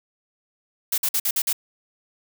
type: noise bursts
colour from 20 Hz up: blue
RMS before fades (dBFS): -22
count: 6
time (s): 0.92-1.529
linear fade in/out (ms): 5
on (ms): 59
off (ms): 51
effects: none